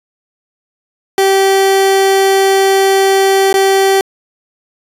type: tone with dropouts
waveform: 30% pulse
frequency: 387.9 Hz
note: G4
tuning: 18 cents flat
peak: -5 dBFS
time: 1.18-4.01 s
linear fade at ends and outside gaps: 1 ms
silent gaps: 3.528-3.541 s
effects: resampled to 32000 Hz